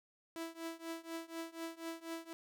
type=tone with tremolo; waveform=sawtooth; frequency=329.6 Hz; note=E4; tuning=in tune; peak=-35 dBFS; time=0.36-2.33 s; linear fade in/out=0 ms; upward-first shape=triangle; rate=4.1 Hz; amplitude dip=95%; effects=none